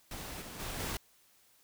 pink noise with level steps, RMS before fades -43 / -46 / -40 / -37 dBFS, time 0.11-0.97 s, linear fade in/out 2 ms, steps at 0.41 / 0.59 / 0.79 s, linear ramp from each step 10 ms, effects white hiss -66 dBFS RMS until 1.63 s

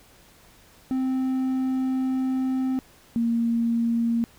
triangle / sine tone pair in turn, 260.7 / 232.3 Hz, C4 / A#3, -6 / -6 cents, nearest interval major second, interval 200 cents, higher first, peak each -20 dBFS, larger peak neither, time 0.91-2.79 / 3.16-4.24 s, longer first, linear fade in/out 0 ms, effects pink hiss -54 dBFS RMS until 4.38 s

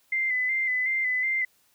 sine tone with vibrato, 2049 Hz, C7, 37 cents flat, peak -23 dBFS, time 0.12-1.45 s, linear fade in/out 5 ms, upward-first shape square, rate 2.7 Hz, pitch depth 35 cents each way, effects white hiss -65 dBFS RMS until 1.74 s

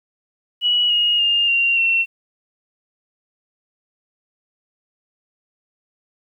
sine tone with pitch steps, 2928 / 2873 / 2818 / 2765 / 2713 Hz, F#7 / F7 / F7 / F7 / E7, -19 / +48 / +15 / -18 / +49 cents, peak -14 dBFS, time 0.61-2.06 s, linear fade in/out 50 ms, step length 290 ms, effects 9-bit

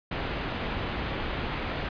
pink low-pass noise, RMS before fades -32 dBFS, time 0.11-1.89 s, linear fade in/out 5 ms, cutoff 3400 Hz, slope 24 dB/octave, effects resampled to 11025 Hz

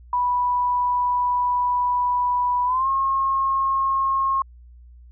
sine tone with pitch glide, 984 to 1079.3 Hz, B5 to C#6, -7 to -47 cents, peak -18 dBFS, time 0.13-4.42 s, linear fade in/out 2 ms, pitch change +160 cents, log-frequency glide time 2.65-2.88 s, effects added 60 Hz sine -43 dBFS peak until 5.11 s

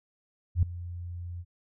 sine tone with ADSR envelope, 87.31 Hz, F2, in tune, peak -17 dBFS, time 0.55-1.45 s, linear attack 77 ms, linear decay 4 ms, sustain -18 dB, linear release 51 ms, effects none

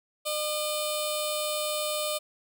10% pulse tone with notch filter, 604 Hz, D5, 48 cents sharp, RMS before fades -30 dBFS, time 0.25-2.19 s, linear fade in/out 20 ms, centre 1800 Hz, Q 0.59, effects none

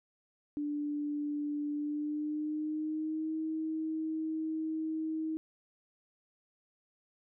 sine tone with pitch glide, 293.7 to 316.6 Hz, D4 to D#4, 0 to +30 cents, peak -32 dBFS, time 0.57-5.37 s, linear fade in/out 0 ms, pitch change +130 cents, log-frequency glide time 1.72-3.35 s, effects none

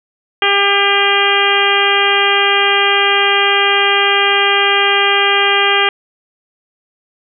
harmonic tone with a mistuned harmonic, 400.2 Hz, G4, 36 cents sharp, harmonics 1 / 2 / 3 / 4 / 5 / 6 / 7 / 8, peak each -18 / -18 / -18 / -18 / -18 / -18 / -18 / -18 dBFS, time 0.42-5.89 s, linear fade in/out 2 ms, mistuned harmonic 7, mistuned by +16 cents, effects none

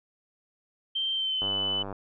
sine tone with pitch glide, 3136 to 3000 Hz, G7 to F#7, 0 to +23 cents, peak -26 dBFS, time 0.95-1.83 s, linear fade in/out 10 ms, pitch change -77 cents, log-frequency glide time 1.14-1.52 s
click train, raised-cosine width 1 ms, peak -23 dBFS, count 51, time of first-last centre 1.42-1.927 s, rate 98.6 Hz
effects none

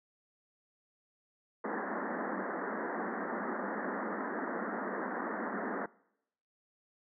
pink band-pass noise, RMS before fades -37 dBFS, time 1.64-5.86 s, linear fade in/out 5 ms, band 190 to 1900 Hz, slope 96 dB/octave, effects noise-tail reverb RT60 0.8 s tail -23 dB re dry

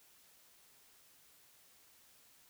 silence, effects white hiss -65 dBFS RMS until 2.49 s

